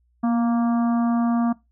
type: harmonic tone with a mistuned harmonic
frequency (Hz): 233.1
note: A#3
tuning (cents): 0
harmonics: 1 / 3 / 4 / 5 / 6 / 7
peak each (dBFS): -18 / -29 / -36 / -33 / -44 / -46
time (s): 0.23-1.53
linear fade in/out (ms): 10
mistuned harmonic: 1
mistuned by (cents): +24
effects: noise-tail reverb RT60 0.2 s tail -20 dB re dry + added 60 Hz sine -61 dBFS peak until 1.71 s